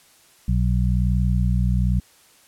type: harmonic tone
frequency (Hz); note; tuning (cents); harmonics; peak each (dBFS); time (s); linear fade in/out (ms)
61.1; B1; -18; 1 / 2 / 3; -19 / -22 / -24; 0.48-2; 5
effects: white hiss -54 dBFS RMS until 2.47 s + low-pass 12000 Hz 12 dB/octave